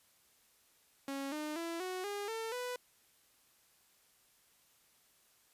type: tone with pitch steps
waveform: sawtooth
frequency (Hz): 274.9 / 303.3 / 334.6 / 369.1 / 407.2 / 449.2 / 495.5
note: C#4 / D#4 / E4 / F#4 / G#4 / A4 / B4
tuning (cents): -14 / -44 / +26 / -4 / -34 / +36 / +6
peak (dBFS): -34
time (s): 1.08-2.76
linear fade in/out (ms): 2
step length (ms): 240
effects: white hiss -69 dBFS RMS until 5.53 s + resampled to 32000 Hz